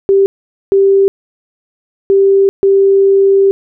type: tone bursts at uneven times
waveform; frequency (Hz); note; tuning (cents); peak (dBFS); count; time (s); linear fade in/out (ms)
sine; 392; G4; 0; -5; 4; 0.09-0.26 / 0.72-1.08 / 2.1-2.49 / 2.63-3.51; 0
effects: none